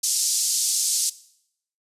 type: band-pass noise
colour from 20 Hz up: pink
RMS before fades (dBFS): -23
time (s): 0.03-1.1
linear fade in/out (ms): 10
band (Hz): 5300 to 10000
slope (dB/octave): 24
effects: noise-tail reverb RT60 0.7 s tail -18 dB re dry + resampled to 32000 Hz